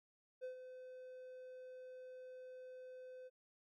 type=tone with ADSR envelope; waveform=triangle; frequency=510 Hz; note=C5; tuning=44 cents flat; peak=-40 dBFS; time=0.41-3.3 s; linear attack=31 ms; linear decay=110 ms; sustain=-9 dB; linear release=33 ms; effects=none